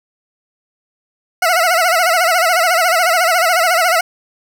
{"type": "tone with vibrato", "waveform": "20% pulse", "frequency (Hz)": 691, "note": "F5", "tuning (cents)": -19, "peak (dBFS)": -6, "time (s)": [1.42, 4.01], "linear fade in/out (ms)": 5, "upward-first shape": "sine", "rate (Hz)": 14, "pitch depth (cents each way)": 120, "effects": []}